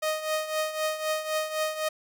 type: tone with tremolo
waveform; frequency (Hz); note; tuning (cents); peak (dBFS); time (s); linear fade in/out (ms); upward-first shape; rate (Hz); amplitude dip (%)
sawtooth; 622.3; D#5; 0; -20; 0.02-1.89; 10; triangle; 3.9; 75
effects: none